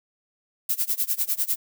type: noise with tremolo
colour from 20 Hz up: violet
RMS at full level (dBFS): -22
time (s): 0.69-1.56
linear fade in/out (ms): 5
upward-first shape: sine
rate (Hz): 10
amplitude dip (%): 95
effects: none